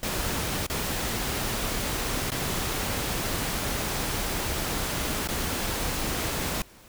pink noise with dropouts, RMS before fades -29 dBFS, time 0.03-6.62 s, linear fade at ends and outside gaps 1 ms, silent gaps 0.666-0.699 / 2.304-2.318 / 5.274-5.287 s, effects pink hiss -52 dBFS RMS until 6.88 s

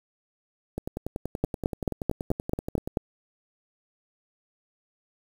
two click trains, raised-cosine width 2 ms, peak -17 / -10 dBFS, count 23 / 8, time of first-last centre 0.78-2.875 / 1.44-2.972 s, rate 10.5 / 4.57 Hz, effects 7-bit

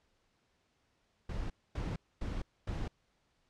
brown noise bursts, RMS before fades -37 dBFS, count 4, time 1.29-2.88 s, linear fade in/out 5 ms, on 210 ms, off 250 ms, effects pink hiss -75 dBFS RMS until 3.49 s + low-pass 6000 Hz 12 dB/octave

